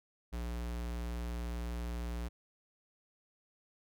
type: tone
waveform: square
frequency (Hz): 59.1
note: A#1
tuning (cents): +24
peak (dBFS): -37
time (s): 0.32-2.29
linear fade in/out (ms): 20
effects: none